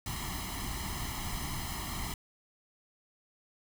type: noise with comb filter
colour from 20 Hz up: pink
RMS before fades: -37 dBFS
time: 0.06-2.14 s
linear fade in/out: 2 ms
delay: 0.98 ms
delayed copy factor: +0.85
effects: none